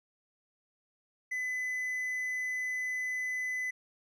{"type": "tone", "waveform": "triangle", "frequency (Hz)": 2009, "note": "B6", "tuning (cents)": 29, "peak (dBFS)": -30, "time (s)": [1.31, 3.71], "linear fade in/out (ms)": 10, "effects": []}